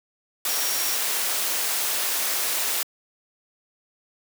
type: tone in noise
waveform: sine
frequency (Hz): 5610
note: F8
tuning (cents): +7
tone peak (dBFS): -31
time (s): 0.49-0.96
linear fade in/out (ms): 2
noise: white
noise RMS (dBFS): -25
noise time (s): 0.45-2.83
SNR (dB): -9
effects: high-pass 400 Hz 12 dB/octave